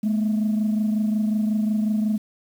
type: tone pair together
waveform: sine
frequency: 212.7 / 238.2 Hz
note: G#3 / A#3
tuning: +42 / +38 cents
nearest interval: major second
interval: 196 cents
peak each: -18 / -27 dBFS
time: 0.03-2.18 s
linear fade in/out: 10 ms
effects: tanh soft clip ceiling -16 dBFS + 8-bit